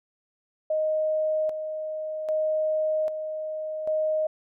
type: tone with tremolo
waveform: sine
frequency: 622.3 Hz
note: D#5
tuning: in tune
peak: -22 dBFS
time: 0.7-4.27 s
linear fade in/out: 5 ms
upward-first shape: square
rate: 0.63 Hz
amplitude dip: 55%
effects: none